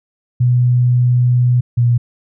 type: tone pair in turn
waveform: sine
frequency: 123.47 / 120.02 Hz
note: B2 / B2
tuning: 0 / -49 cents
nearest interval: unison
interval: 49 cents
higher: first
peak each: -9 dBFS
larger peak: neither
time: 0.4-1.61 / 1.77-1.98 s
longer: first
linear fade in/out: 10 ms
effects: none